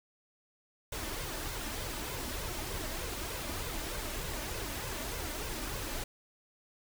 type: noise with flanger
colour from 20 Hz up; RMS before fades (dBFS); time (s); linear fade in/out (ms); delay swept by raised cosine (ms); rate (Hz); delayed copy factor
pink; -38; 0.92-6.04; 5; 1.9 to 3.4; 3.3; +0.55
effects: none